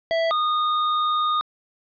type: tone pair in turn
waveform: square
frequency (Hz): 659.3 / 1229.6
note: E5 / D#6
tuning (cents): 0 / -21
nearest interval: major seventh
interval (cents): 1079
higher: second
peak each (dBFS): -20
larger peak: neither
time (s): 0.11-0.31 / 0.31-1.41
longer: second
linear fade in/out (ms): 0
effects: resampled to 11025 Hz + 10-bit